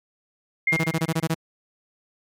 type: tone with exponential decay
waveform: sine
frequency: 2119 Hz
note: C7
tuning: 21 cents sharp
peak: -16 dBFS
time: 0.67-1.23 s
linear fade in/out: 5 ms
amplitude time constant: 120 ms
type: tone bursts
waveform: sawtooth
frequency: 162.1 Hz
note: E3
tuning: 29 cents flat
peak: -16 dBFS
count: 9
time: 0.72-1.345 s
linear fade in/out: 10 ms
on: 49 ms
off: 23 ms
effects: MP3 96 kbps